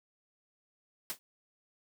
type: noise with exponential decay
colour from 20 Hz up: white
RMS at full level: -32 dBFS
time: 1.1-1.19 s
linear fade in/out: 0 ms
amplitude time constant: 19 ms
effects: high-pass 100 Hz 12 dB/octave